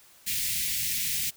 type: band-stop noise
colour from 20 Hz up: white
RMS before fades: -29 dBFS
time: 0.26-1.31 s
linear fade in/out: 20 ms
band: 210 to 1900 Hz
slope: 48 dB/octave
effects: white hiss -56 dBFS RMS until 1.36 s